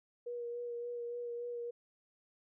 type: tone with vibrato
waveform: sine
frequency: 478.1 Hz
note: A#4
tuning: 44 cents sharp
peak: -38 dBFS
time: 0.26-1.71 s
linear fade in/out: 10 ms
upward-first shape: sine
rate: 3.5 Hz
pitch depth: 18 cents each way
effects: none